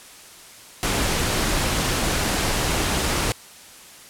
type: noise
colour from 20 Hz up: pink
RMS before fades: -22 dBFS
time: 0.83-3.32 s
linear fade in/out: 0 ms
effects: white hiss -44 dBFS RMS until 4.09 s + low-pass 11000 Hz 12 dB/octave